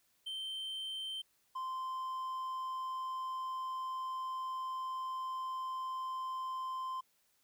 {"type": "tone pair in turn", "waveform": "triangle", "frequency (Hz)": [3115, 1039.5], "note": ["G7", "C6"], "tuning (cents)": [-12, -12], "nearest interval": "octave + perfect fifth", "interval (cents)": 1900, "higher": "first", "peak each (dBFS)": [-37, -35], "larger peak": "second", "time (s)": [[0.26, 1.22], [1.55, 7.01]], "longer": "second", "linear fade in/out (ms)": 10, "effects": ["white hiss -74 dBFS RMS until 7.43 s"]}